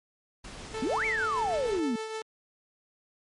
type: noise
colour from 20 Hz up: pink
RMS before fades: -43 dBFS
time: 0.44-1.8 s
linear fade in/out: 5 ms
type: noise with exponential decay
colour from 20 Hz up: brown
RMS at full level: -40 dBFS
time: 0.63-0.78 s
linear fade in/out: 0 ms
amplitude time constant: 32 ms
type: tone with tremolo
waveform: sawtooth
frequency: 440 Hz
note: A4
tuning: in tune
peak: -28 dBFS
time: 0.74-2.22 s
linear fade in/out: 2 ms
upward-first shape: triangle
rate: 6.5 Hz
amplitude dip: 45%
type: exponential two-way sweep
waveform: sine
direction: up then down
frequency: 220 to 2349 to 220 Hz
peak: -26 dBFS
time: 0.82-1.96 s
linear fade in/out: 5 ms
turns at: 1.05 s
effects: low-pass 8000 Hz 12 dB/octave + MP3 48 kbps